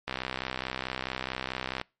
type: click train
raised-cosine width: 0.3 ms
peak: -15 dBFS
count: 113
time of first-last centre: 0.08-1.814 s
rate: 64.6 Hz
effects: noise-tail reverb RT60 0.3 s tail -26 dB re dry + MP3 48 kbps